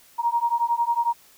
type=beating tone pair; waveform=sine; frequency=935 / 946 Hz; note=A#5 / A#5; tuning=+5 / +25 cents; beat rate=11 Hz; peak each=-23 dBFS; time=0.18-1.14 s; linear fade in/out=20 ms; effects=white hiss -54 dBFS RMS until 1.37 s